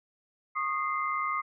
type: tone cluster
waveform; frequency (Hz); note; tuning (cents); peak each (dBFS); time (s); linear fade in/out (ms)
sine; 1094 / 1234 / 2083; C#6 / D#6 / C7; -23 / -15 / -8; -33 / -30 / -35; 0.55-1.42; 20
effects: none